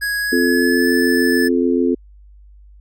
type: tone with pitch glide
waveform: square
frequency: 1661.2 to 1740.8 Hz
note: G#6 to A6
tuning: 0 to -19 cents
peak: -19 dBFS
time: 0.01-1.49 s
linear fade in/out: 20 ms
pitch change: +81 cents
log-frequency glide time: 0.2-0.9 s
type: harmonic tone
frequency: 86.9 Hz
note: F2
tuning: 8 cents flat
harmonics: 3 / 4 / 5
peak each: -16 / -18 / -20 dBFS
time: 0.32-1.95 s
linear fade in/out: 10 ms
effects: added 50 Hz sine -41 dBFS peak until 2.8 s